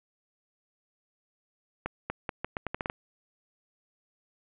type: accelerating click train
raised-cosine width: 0.5 ms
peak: -16 dBFS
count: 10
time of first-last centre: 1.86-2.899 s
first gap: 240 ms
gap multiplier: 0.8
effects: resampled to 8000 Hz + 9-bit